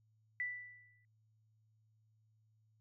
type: tone with exponential decay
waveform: sine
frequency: 1975.5 Hz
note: B6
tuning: in tune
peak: -34 dBFS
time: 0.4-1.05 s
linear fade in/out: 1 ms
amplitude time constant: 140 ms
effects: added 109 Hz sine -70 dBFS peak until 2.8 s